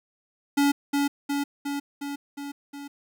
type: tone with echo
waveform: square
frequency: 283.8 Hz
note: C#4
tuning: 41 cents sharp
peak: -19 dBFS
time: 0.57-0.72 s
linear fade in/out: 10 ms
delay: 360 ms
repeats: 6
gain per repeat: -3 dB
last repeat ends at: 2.88 s
effects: 10-bit